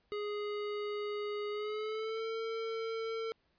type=tone with pitch glide; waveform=square; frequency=415.3 to 450.3 Hz; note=G#4 to A4; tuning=0 to +40 cents; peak=-36 dBFS; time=0.12-3.32 s; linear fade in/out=0 ms; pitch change=+140 cents; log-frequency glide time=1.5-2.26 s; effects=pink hiss -75 dBFS RMS until 3.58 s + resampled to 11025 Hz